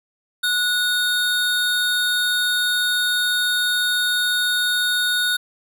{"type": "tone pair together", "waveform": "square", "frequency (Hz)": [1466, 3694], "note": ["F#6", "A#7"], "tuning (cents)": [-16, -16], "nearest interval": "octave + major third", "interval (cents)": 1600, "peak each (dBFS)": [-21, -22], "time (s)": [0.43, 5.37], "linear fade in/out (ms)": 10, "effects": []}